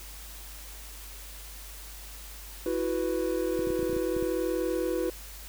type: chord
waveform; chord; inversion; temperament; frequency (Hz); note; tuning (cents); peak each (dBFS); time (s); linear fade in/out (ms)
triangle; E suspended second; none; equal; 329.6 / 370 / 493.9; E4 / F#4 / B4; 0 / 0 / 0; -29; 2.66-5.1; 2
type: clicks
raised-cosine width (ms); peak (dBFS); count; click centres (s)
3; -25; 10; 3.592 / 3.672 / 3.704 / 3.793 / 3.829 / 3.897 / 3.93 / 3.966 / 4.166 / 4.226
effects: added 50 Hz sine -44 dBFS peak until 5.48 s + white hiss -46 dBFS RMS until 5.48 s